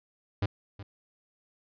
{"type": "tone with echo", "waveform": "45% pulse", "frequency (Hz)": 100, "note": "G2", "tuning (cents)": 35, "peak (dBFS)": -25, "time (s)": [0.42, 0.46], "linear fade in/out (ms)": 5, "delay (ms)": 370, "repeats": 1, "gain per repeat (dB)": -15, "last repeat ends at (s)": 0.83, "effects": ["resampled to 11025 Hz"]}